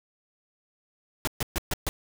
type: noise bursts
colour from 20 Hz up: pink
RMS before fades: -27 dBFS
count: 5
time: 1.25-1.89 s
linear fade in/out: 0 ms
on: 24 ms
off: 130 ms
effects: none